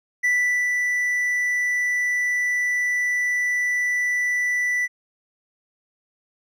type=tone with ADSR envelope; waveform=triangle; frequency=1974 Hz; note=B6; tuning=1 cent flat; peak=-15 dBFS; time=0.23-4.88 s; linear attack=17 ms; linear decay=430 ms; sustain=-3 dB; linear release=35 ms; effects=none